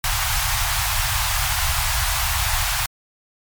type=band-stop noise; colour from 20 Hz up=pink; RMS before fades=-21 dBFS; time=0.04-2.86 s; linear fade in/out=2 ms; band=120 to 730 Hz; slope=48 dB/octave; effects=MP3 96 kbps